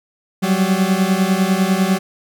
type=beating tone pair; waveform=40% pulse; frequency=185 / 195 Hz; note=F#3 / G3; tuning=0 / -9 cents; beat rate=10 Hz; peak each=-16 dBFS; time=0.42-1.99 s; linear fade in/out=20 ms; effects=none